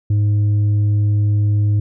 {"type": "tone with tanh clipping", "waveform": "triangle", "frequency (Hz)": 103.83, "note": "G#2", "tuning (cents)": 0, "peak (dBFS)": -13, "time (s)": [0.1, 1.8], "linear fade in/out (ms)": 5, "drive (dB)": 8, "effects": []}